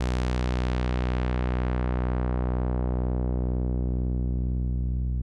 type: tone with low-pass filter sweep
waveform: sawtooth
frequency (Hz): 62.1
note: B1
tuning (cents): +10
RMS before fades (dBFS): -26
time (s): 0-5.22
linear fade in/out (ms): 10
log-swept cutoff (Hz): 7300 to 140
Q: 0.79
effects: none